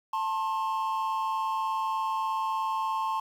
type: tone pair together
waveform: triangle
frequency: 884.7 / 1068 Hz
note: A5 / C6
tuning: +9 / +35 cents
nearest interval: minor third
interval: 326 cents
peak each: -27 dBFS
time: 0.13-3.2 s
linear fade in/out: 5 ms
effects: tanh soft clip ceiling -20 dBFS + 9-bit